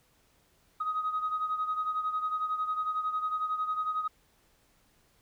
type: beating tone pair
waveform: sine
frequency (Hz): 1254 / 1265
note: D#6 / D#6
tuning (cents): +13 / +28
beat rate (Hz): 11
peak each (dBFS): -29 / -35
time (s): 0.8-4.08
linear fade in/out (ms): 10
effects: tanh soft clip ceiling -23 dBFS + pink hiss -67 dBFS RMS until 5.21 s